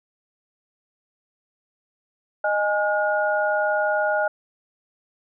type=tone cluster; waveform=sine; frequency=617 / 828 / 1436 Hz; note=D#5 / G#5 / F6; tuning=-15 / -5 / +48 cents; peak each=-22 / -25 / -24 dBFS; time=2.44-4.28 s; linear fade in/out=5 ms; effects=none